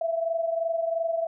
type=tone pair together; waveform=sine; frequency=659.3 / 682.2 Hz; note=E5 / F5; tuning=0 / -41 cents; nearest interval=minor second; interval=59 cents; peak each=-25 / -31 dBFS; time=0.01-1.27 s; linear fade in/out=5 ms; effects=none